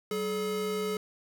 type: tone pair together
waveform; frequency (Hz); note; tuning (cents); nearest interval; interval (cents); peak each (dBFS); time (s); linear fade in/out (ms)
square; 190.97 / 426.5; G3 / G#4; -45 / +46; octave + major second; 1391; -37 / -31; 0.11-0.97; 2
effects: none